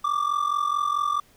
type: ring-modulated tone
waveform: triangle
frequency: 1174.7 Hz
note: D6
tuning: in tune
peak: -17 dBFS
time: 0.04-1.2 s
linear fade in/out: 5 ms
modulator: 22.3 Hz
effects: pink hiss -58 dBFS RMS until 1.36 s